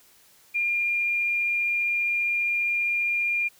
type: tone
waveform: sine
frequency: 2405 Hz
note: D7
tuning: 41 cents sharp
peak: -22 dBFS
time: 0.54-3.49 s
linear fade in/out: 20 ms
effects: white hiss -57 dBFS RMS until 3.59 s